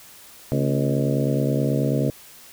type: harmonic tone with a mistuned harmonic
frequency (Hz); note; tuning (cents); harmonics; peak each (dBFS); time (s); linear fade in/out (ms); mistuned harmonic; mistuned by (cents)
69.3; C#2; 0; 2 / 3 / 4 / 5 / 6 / 7 / 8 / 9; -22 / -27 / -26 / -31 / -31 / -29 / -31 / -31; 0.52-2.1; 0; 3; +110
effects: white hiss -46 dBFS RMS until 2.52 s